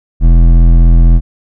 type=tone with hard clipping; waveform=sine; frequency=42 Hz; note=E1; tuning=33 cents sharp; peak=-4 dBFS; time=0.2-1.21 s; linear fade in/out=50 ms; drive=11 dB; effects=none